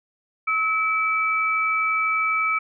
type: tone pair together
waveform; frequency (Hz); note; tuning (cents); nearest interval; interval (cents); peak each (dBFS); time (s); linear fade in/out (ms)
sine; 1294 / 2306; E6 / D7; -32 / -32; minor seventh; 1000; -22; 0.47-2.59; 10
effects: none